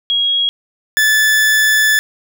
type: tone pair in turn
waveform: sine / 40% pulse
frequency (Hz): 3299 / 1738.5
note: G#7 / A6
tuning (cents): -12 / -21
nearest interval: major seventh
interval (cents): 1109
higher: first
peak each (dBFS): -12 / -9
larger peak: second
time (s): 0.1-0.49 / 0.97-1.99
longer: second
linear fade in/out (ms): 0
effects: none